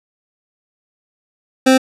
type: tone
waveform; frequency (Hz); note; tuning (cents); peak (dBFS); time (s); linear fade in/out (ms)
25% pulse; 261.6; C4; 0; -4; 1.66-1.78; 10
effects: low-pass 10000 Hz 12 dB/octave